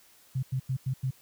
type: tone bursts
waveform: sine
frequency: 130.81 Hz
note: C3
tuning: in tune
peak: -26 dBFS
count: 5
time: 0.35-1.109 s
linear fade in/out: 10 ms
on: 79 ms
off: 91 ms
effects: white hiss -59 dBFS RMS until 1.21 s